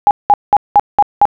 sine tone bursts, 821 Hz, G#5, 20 cents flat, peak -3 dBFS, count 6, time 0.07-1.254 s, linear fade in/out 0 ms, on 39 ms, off 190 ms, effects none

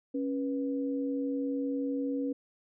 sine tone pair together, 275.4 / 487.8 Hz, C#4 / B4, -11 / -21 cents, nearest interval minor seventh, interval 990 cents, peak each -30 / -36 dBFS, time 0.14-2.33 s, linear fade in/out 10 ms, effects none

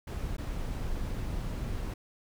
brown noise with dropouts, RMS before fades -34 dBFS, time 0.07-1.94 s, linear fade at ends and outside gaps 5 ms, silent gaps 0.368-0.381 s, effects none

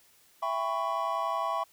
triangle chord, C# half-diminished seventh, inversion first, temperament just, 665.2 / 798.3 / 997.9 / 1108.7 Hz, E5 / G5 / B5 / C#6, +16 / +31 / +18 / 0 cents, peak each -32 / -34 / -32 / -30 dBFS, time 0.42-1.64 s, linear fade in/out 10 ms, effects white hiss -62 dBFS RMS until 1.72 s

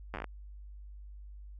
slowing click train, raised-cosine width 0.5 ms, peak -23 dBFS, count 8, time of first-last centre 0.14-0.243 s, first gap 9 ms, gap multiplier 1.16, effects added 50 Hz sine -45 dBFS peak until 1.59 s

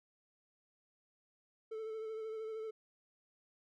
triangle tone with vibrato, 440 Hz, A4, in tune, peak -38 dBFS, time 1.71-2.71 s, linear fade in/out 10 ms, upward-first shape sine, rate 13 Hz, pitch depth 26 cents each way, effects none

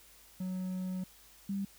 triangle / sine tone pair in turn, 185 / 197.42 Hz, F#3 / G3, 0 / +13 cents, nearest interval minor second, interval 113 cents, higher second, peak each -32 / -32 dBFS, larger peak neither, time 0.4-1.04 / 1.49-1.65 s, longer first, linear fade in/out 5 ms, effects added 51 Hz sine -67 dBFS peak until 1.78 s + white hiss -59 dBFS RMS until 1.78 s

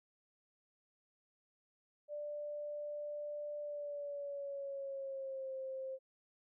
sine tone with pitch glide, 590 to 528.7 Hz, D5 to C5, +8 to +18 cents, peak -40 dBFS, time 2.08-5.99 s, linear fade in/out 50 ms, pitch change -190 cents, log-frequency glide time 3.6-5.53 s, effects none

